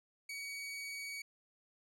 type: tone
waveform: sawtooth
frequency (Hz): 2257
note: C#7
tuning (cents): +31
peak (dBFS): -38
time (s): 0.29-1.22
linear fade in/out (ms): 5
effects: low-pass 11000 Hz 12 dB/octave